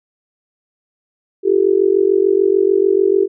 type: tone with amplitude modulation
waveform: sine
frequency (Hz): 390.9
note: G4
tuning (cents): -5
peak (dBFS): -6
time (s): 1.43-3.28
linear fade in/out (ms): 50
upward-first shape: sine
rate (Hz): 46.8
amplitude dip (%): 95
effects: none